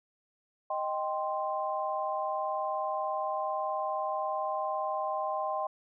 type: chord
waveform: sine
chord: C minor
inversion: first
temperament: equal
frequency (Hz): 622.3 / 784 / 1046.5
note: Eb5 / G5 / C6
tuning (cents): 0 / 0 / 0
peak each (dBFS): -34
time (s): 0.7-5.67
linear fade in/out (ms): 5
effects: none